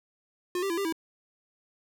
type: tone with pitch steps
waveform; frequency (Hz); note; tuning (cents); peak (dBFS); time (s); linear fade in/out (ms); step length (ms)
square; 357.5 / 392.8 / 337.2 / 397 / 325.7; F4 / G4 / E4 / G4 / E4; +41 / +4 / +39 / +22 / -21; -28; 0.55-0.925; 2; 75
effects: none